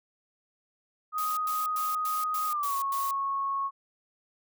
sine tone with pitch glide, 1248 to 1099.1 Hz, D#6 to C#6, +5 to -15 cents, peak -27 dBFS, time 1.12-3.71 s, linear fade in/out 50 ms, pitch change -220 cents, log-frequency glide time 2.47-2.75 s
blue noise bursts, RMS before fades -38 dBFS, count 7, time 1.18-3.11 s, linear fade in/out 2 ms, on 190 ms, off 100 ms
effects none

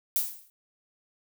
violet noise with exponential decay, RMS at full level -23 dBFS, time 0.16-0.5 s, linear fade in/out 0 ms, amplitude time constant 73 ms, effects none

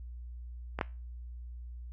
clicks, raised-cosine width 0.5 ms, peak -19 / -13 dBFS, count 2, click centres 0.789 / 0.812 s, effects added 60 Hz sine -41 dBFS peak until 1.92 s + Opus 48 kbps

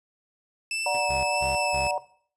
sawtooth tone with vibrato, 2637 Hz, E7, in tune, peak -24 dBFS, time 0.71-1.91 s, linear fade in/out 2 ms, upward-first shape sine, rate 1.6 Hz, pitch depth 15 cents each way
sine chord, D augmented, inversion none, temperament equal with one note detuned, 587.3 / 740 / 944.8 Hz, D5 / F#5 / A#5, 0 / 0 / +23 cents, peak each -28 dBFS, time 0.86-1.98 s, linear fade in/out 2 ms
10% pulse tone with exponential decay, 130.3 Hz, C3, 7 cents flat, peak -31 dBFS, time 0.94-1.07 s, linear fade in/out 5 ms, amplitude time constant 28 ms
25% pulse tone bursts, 66.9 Hz, C2, 39 cents sharp, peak -30 dBFS, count 3, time 1.09-1.88 s, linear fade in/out 10 ms, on 150 ms, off 170 ms
effects noise-tail reverb RT60 0.5 s tail -17 dB re dry + resampled to 24000 Hz

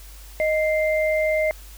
sine tone pair together, 622.3 / 2093 Hz, D#5 / C7, 0 / 0 cents, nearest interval octave + major sixth, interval 2100 cents, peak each -19 / -25 dBFS, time 0.4-1.51 s, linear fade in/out 0 ms, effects added 50 Hz sine -40 dBFS peak until 1.77 s + white hiss -47 dBFS RMS until 1.77 s

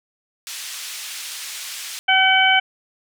pink band-pass noise, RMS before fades -32 dBFS, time 0.47-1.99 s, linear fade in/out 0 ms, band 2700 to 11000 Hz, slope 12 dB/octave
harmonic tone, 760 Hz, F#5, 46 cents sharp, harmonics 1 / 2 / 3 / 4, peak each -18 / -18 / -18 / -18 dBFS, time 2.08-2.6 s, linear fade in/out 10 ms
effects none

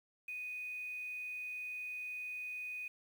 sine tone with quantisation, 2489 Hz, D#7, in tune, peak -40 dBFS, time 0.28-2.88 s, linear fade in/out 5 ms, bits 10, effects none

